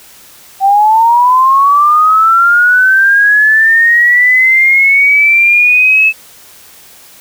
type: linear sweep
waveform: sine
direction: up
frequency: 769 to 2609 Hz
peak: -4 dBFS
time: 0.6-6.13 s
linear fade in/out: 50 ms
effects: white hiss -38 dBFS RMS until 7.2 s